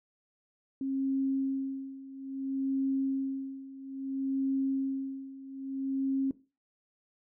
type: tone with tremolo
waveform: sine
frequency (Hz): 269.4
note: C#4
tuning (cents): -49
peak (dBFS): -26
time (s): 0.81-6.31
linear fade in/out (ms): 2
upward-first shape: sine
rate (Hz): 0.6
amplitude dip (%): 85
effects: noise-tail reverb RT60 0.3 s tail -17 dB re dry